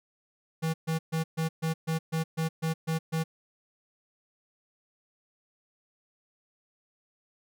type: tone bursts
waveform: square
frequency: 161.2 Hz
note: E3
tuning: 38 cents flat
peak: -27 dBFS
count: 11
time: 0.62-3.24 s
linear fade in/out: 20 ms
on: 120 ms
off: 130 ms
effects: none